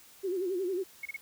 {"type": "tone with vibrato", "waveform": "sine", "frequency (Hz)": 370, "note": "F#4", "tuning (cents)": 0, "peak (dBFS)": -29, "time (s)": [0.23, 0.84], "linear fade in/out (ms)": 20, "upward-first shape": "sine", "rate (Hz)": 11, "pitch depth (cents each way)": 110}
{"type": "tone bursts", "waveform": "sine", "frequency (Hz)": 2190, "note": "C#7", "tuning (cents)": -22, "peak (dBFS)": -34, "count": 3, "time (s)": [1.03, 1.165], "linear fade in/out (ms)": 5, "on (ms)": 25, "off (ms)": 30}
{"effects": ["white hiss -56 dBFS RMS until 1.21 s"]}